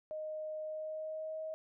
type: tone with pitch glide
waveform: sine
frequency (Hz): 620 to 631.9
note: D#5 to D#5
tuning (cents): -6 to +27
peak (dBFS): -38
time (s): 0.11-1.54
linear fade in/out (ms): 0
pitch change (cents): +33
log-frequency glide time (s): 0.62-1.41
effects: none